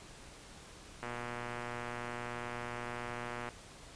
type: click train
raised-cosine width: 0.5 ms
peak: -25 dBFS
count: 296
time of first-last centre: 1.03-3.488 s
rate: 120 Hz
effects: pink hiss -53 dBFS RMS until 3.95 s + resampled to 22050 Hz